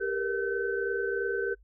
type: tone cluster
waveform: sine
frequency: 395.4 / 464.2 / 487.2 / 1528 Hz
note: G4 / A#4 / B4 / G6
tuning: +15 / -7 / -24 / -45 cents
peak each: -31 / -32 / -40 / -33 dBFS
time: 0-1.55 s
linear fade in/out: 20 ms
effects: noise-tail reverb RT60 0.1 s tail -23 dB re dry + added 50 Hz sine -55 dBFS peak until 1.63 s